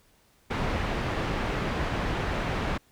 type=low-pass noise; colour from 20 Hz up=pink; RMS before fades=-29 dBFS; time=0.5-2.78 s; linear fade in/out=10 ms; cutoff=2400 Hz; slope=12 dB/octave; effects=pink hiss -63 dBFS RMS until 2.91 s